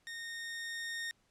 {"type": "tone with level ramp", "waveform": "sawtooth", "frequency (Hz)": 1844, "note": "A#6", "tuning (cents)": -19, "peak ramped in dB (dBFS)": [-38, -33], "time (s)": [0.07, 1.11], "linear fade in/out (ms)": 0, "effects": ["pink hiss -73 dBFS RMS until 1.3 s", "low-pass 9000 Hz 12 dB/octave"]}